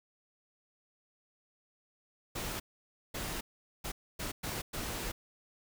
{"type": "noise bursts at uneven times", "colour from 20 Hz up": "pink", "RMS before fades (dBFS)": -38, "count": 6, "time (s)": [[2.35, 2.6], [3.14, 3.41], [3.84, 3.92], [4.19, 4.32], [4.43, 4.62], [4.73, 5.12]], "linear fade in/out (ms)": 10, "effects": []}